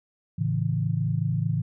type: chord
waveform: sine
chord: A major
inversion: none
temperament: equal with one note detuned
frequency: 110 / 138.59 / 163.49 Hz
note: A2 / C#3 / E3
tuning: 0 / 0 / -14 cents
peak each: -27 dBFS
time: 0.38-1.62 s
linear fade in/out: 10 ms
effects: none